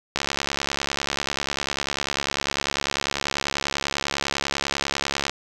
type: click train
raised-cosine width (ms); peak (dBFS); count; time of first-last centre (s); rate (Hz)
0.2; -6; 361; 0.16-5.296; 70.1
effects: none